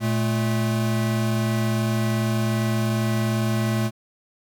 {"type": "tone pair together", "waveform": "square", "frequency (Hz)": [115.3, 218], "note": ["A#2", "A3"], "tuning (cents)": [-19, -16], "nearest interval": "major seventh", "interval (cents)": 1103, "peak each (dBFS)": [-23, -25], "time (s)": [0, 3.91], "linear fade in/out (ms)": 50, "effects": []}